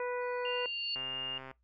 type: harmonic tone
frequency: 492.5 Hz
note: B4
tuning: 5 cents flat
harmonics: 1 / 2 / 3 / 4 / 5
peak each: -34 / -40 / -44 / -46 / -48 dBFS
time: 0-0.66 s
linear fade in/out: 2 ms
type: tone with exponential growth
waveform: sine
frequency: 4435 Hz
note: C#8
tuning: in tune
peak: -33 dBFS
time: 0.21-0.95 s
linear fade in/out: 2 ms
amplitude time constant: 160 ms
type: tone with pitch glide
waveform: sine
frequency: 2794 to 2820 Hz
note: F7 to F7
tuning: 0 to +16 cents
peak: -35 dBFS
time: 0.45-1.38 s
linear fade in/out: 2 ms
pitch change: +16 cents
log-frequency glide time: 0.82-1.17 s
type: click train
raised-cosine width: 0.5 ms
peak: -31 dBFS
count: 74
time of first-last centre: 0.96-1.513 s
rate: 132 Hz
effects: noise-tail reverb RT60 0.2 s tail -23 dB re dry + added 60 Hz sine -70 dBFS peak until 1.63 s